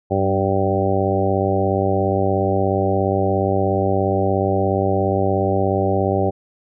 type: harmonic tone with a mistuned harmonic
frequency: 97 Hz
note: G2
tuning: 18 cents flat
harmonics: 1 / 2 / 3 / 4 / 5 / 6 / 7 / 8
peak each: -22 / -25 / -26 / -22 / -26 / -23 / -28 / -24 dBFS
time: 0.1-6.31 s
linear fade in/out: 20 ms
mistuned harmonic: 2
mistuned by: -21 cents
effects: none